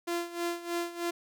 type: tone with tremolo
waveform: sawtooth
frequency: 343.7 Hz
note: F4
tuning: 28 cents flat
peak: -25 dBFS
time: 0.07-1.11 s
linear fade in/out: 10 ms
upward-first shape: sine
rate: 3.2 Hz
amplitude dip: 80%
effects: none